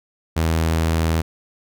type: tone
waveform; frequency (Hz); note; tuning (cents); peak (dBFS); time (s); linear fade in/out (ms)
sawtooth; 81.2; E2; -26; -13; 0.36-1.22; 10
effects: none